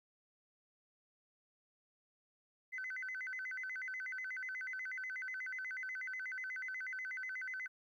sine tone with vibrato, 1760 Hz, A6, in tune, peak -39 dBFS, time 2.72-7.68 s, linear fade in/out 20 ms, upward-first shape square, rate 8.2 Hz, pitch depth 250 cents each way, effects tanh soft clip ceiling -36 dBFS + 13-bit

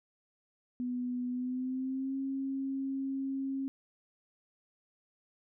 sine tone with pitch glide, 247.6 to 270 Hz, B3 to C#4, +5 to -45 cents, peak -32 dBFS, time 0.8-3.68 s, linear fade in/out 0 ms, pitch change +150 cents, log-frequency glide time 1.29-2.17 s, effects none

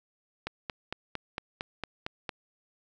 click train, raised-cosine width 0.3 ms, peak -17 dBFS, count 9, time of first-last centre 0.47-2.292 s, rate 4.39 Hz, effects none

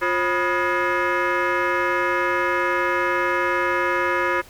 sine tone with frequency modulation, 353.2 Hz, F4, 20 cents sharp, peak -17 dBFS, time 0.01-4.42 s, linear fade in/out 20 ms, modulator 445 Hz, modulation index 3.9, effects tanh soft clip ceiling -15 dBFS + pink hiss -47 dBFS RMS until 4.49 s

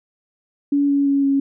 sine tone with pitch steps, 284.2 / 281.4 / 278.7 / 275.9 Hz, C#4 / C#4 / C#4 / C#4, +43 / +26 / +9 / -8 cents, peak -14 dBFS, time 0.72-1.4 s, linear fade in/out 5 ms, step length 170 ms, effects none

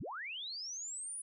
sine linear sweep, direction up, 42.41 to 10010 Hz, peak -40 dBFS, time 0-1.22 s, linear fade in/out 10 ms, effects none

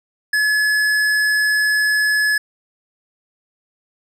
sine tone with hard clipping, 1706 Hz, G#6, 46 cents sharp, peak -16 dBFS, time 0.33-2.38 s, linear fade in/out 5 ms, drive 12 dB, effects none

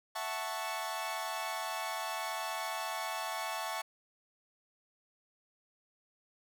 sawtooth chord, F# minor seventh, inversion third, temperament equal, 659.3 / 740 / 880 / 1108.7 Hz, E5 / F#5 / A5 / C#6, 0 / 0 / 0 / 0 cents, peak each -38 / -39 / -36 / -37 dBFS, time 0.15-3.82 s, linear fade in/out 10 ms, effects none

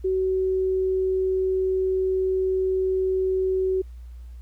sine tone, 376.5 Hz, F#4, 30 cents sharp, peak -20 dBFS, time 0.04-3.82 s, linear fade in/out 10 ms, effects added 60 Hz sine -37 dBFS peak until 4.41 s + pink hiss -64 dBFS RMS until 4.41 s

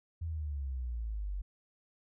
sine exponential sweep, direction down, 84.7 to 46.05 Hz, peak -34 dBFS, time 0.21-1.42 s, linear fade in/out 10 ms, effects none

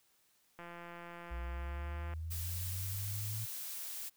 click train, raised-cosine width 0.5 ms, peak -34 dBFS, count 267, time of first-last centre 0.59-2.137 s, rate 172 Hz
sine linear sweep, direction up, 58.5 to 110.2 Hz, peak -38 dBFS, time 1.3-3.46 s, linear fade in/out 20 ms
blue noise, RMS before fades -43 dBFS, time 2.3-4.1 s, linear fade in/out 20 ms
effects white hiss -72 dBFS RMS until 4.16 s

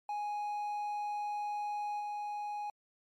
triangle tone with level steps, 830.6 Hz, G#5, in tune, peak -32 / -34 dBFS, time 0.09-2.7 s, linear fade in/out 2 ms, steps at 1.99 s, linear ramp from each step 20 ms, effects MP3 64 kbps

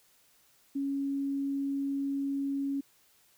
sine tone, 277.2 Hz, C#4, in tune, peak -29 dBFS, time 0.75-2.81 s, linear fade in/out 10 ms, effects white hiss -65 dBFS RMS until 3.37 s

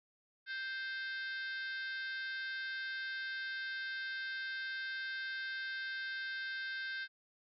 harmonic tone, 523.3 Hz, C5, in tune, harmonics 3 / 4 / 5 / 6 / 7 / 8 / 9 / 10, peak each -39 / -51 / -55 / -56 / -50 / -55 / -53 / -60 dBFS, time 0.46-7.08 s, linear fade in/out 50 ms, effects none

